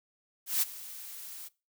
blue noise with ADSR envelope, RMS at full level -26 dBFS, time 0.46-1.49 s, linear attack 160 ms, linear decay 22 ms, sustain -18 dB, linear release 21 ms, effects noise-tail reverb RT60 0.3 s tail -22 dB re dry

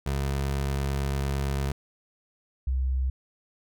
25% pulse / sine tone pair in turn, 68.9 / 65.03 Hz, C#2 / C2, -10 / -10 cents, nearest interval minor second, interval 100 cents, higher first, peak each -22 / -23 dBFS, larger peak first, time 0.06-1.72 / 2.67-3.1 s, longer first, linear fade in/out 5 ms, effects none

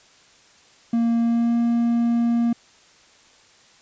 triangle tone with pitch glide, 232.2 to 234.8 Hz, A#3 to A#3, -7 to +13 cents, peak -15 dBFS, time 0.93-2.53 s, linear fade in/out 5 ms, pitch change +20 cents, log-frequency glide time 1.2-1.56 s, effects white hiss -53 dBFS RMS until 3.81 s + resampled to 16000 Hz

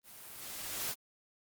white noise with level ramp, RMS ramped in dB -54 to -35 dBFS, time 0.03-0.95 s, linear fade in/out 50 ms, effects Opus 32 kbps

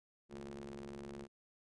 sawtooth ring-modulated tone, 69.1 Hz, C#2, 5 cents flat, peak -39 dBFS, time 0.29-1.28 s, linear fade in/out 50 ms, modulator 286 Hz, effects resampled to 22050 Hz

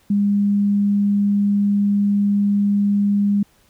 sine tone, 202.7 Hz, G#3, 42 cents flat, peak -14 dBFS, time 0.1-3.43 s, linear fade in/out 5 ms, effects pink hiss -57 dBFS RMS until 3.69 s

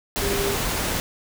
sine tone in noise, 400 Hz, G4, 35 cents sharp, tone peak -25 dBFS, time 0.22-0.55 s, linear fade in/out 0 ms, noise pink, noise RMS -25 dBFS, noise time 0.16-1 s, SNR -3 dB, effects none

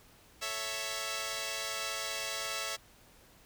5% pulse chord, A major, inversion none, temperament equal, 440 / 554.4 / 659.3 Hz, A4 / C#5 / E5, 0 / 0 / 0 cents, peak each -32 / -28 / -26 dBFS, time 0.41-2.77 s, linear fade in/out 20 ms, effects pink hiss -60 dBFS RMS until 3.45 s

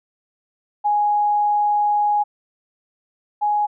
sine tone pair in turn, 830.6 / 833.5 Hz, G#5 / G#5, 0 / +6 cents, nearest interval unison, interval 6 cents, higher second, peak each -15 / -16 dBFS, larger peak first, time 0.84-2.24 / 3.41-3.67 s, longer first, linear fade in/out 20 ms, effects none

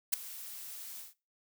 blue noise with ADSR envelope, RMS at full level -26 dBFS, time 0.12-1.14 s, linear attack 17 ms, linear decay 5 ms, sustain -19 dB, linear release 150 ms, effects noise-tail reverb RT60 0.3 s tail -21 dB re dry

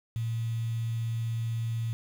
sine tone with quantisation, 114.5 Hz, A#2, 31 cents flat, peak -28 dBFS, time 0.16-1.93 s, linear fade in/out 0 ms, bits 8, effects none

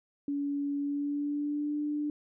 sine tone with pitch glide, 284.5 to 296.2 Hz, C#4 to D4, +45 to +15 cents, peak -29 dBFS, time 0.28-2.1 s, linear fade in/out 2 ms, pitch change +70 cents, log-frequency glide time 0.79-1.78 s, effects none

